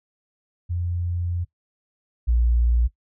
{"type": "tone pair in turn", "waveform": "sine", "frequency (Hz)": [87.31, 58.98], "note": ["F2", "A#1"], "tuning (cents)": [0, 21], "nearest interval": "perfect fifth", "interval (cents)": 679, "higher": "first", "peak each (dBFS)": [-23, -16], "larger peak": "second", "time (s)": [[0.69, 1.45], [2.27, 2.88]], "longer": "first", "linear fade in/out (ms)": 20, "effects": ["noise-tail reverb RT60 0.1 s tail -17 dB re dry"]}